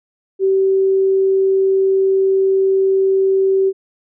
sine tone, 385 Hz, G4, 31 cents flat, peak -11 dBFS, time 0.39-3.73 s, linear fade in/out 50 ms, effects none

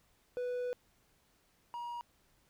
triangle tone pair in turn, 493.9 / 953.1 Hz, B4 / A#5, 0 / +38 cents, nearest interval major seventh, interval 1138 cents, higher second, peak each -32 / -37 dBFS, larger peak first, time 0.37-0.73 / 1.74-2.01 s, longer first, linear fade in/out 0 ms, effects pink hiss -71 dBFS RMS until 2.49 s

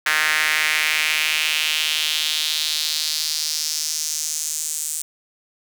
sawtooth tone with high-pass filter sweep, 154.3 Hz, D#3, 14 cents flat, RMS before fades -22 dBFS, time 0.06-5.02 s, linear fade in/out 5 ms, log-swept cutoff 1700 to 8000 Hz, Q 2.7, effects none

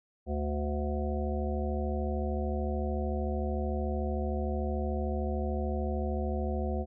harmonic tone, 73.42 Hz, D2, in tune, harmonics 1 / 3 / 5 / 7 / 9 / 10, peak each -31 / -36 / -38 / -39 / -41 / -41 dBFS, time 0.26-6.86 s, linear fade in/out 50 ms, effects none

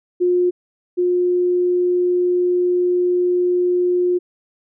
sine tone pair in turn, 357.3 / 357.3 Hz, F4 / F4, +40 / +40 cents, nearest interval unison, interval 0 cents, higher neither, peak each -13 / -14 dBFS, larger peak first, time 0.2-0.51 / 0.97-4.19 s, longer second, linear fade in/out 20 ms, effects none

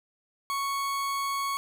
40% pulse tone, 1108.7 Hz, C#6, in tune, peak -27 dBFS, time 0.5-1.57 s, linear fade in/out 0 ms, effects none

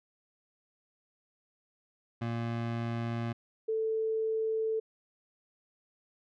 25% pulse / sine tone pair in turn, 116.54 / 442 Hz, A#2 / A4, 0 / +8 cents, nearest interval octave + major seventh, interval 2308 cents, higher second, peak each -28 dBFS, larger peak neither, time 2.21-3.33 / 3.68-4.8 s, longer neither, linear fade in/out 10 ms, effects low-pass 3000 Hz 12 dB/octave

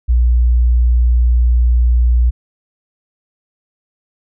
sine tone, 60 Hz, B1, 49 cents flat, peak -8 dBFS, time 0.08-2.31 s, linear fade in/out 20 ms, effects none

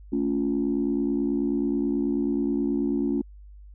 sine chord, A augmented, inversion none, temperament equal with one note detuned, 220 / 279.9 / 349.2 Hz, A3 / C#4 / E#4, 0 / +17 / 0 cents, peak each -27 / -24 / -28 dBFS, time 0.12-3.22 s, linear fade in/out 10 ms, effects tanh soft clip ceiling -15 dBFS + added 50 Hz sine -43 dBFS peak until 3.74 s

